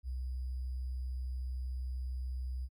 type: tone with sample-and-hold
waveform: sine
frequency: 63.4 Hz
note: B1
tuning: 46 cents sharp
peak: -35 dBFS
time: 0.03-2.69 s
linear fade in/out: 50 ms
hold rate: 4900 Hz
effects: AAC 64 kbps